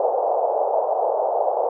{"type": "band-pass noise", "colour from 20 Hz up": "white", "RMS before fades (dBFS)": -21, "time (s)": [0, 1.69], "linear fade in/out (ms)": 2, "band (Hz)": [470, 810], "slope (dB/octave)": 48, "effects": []}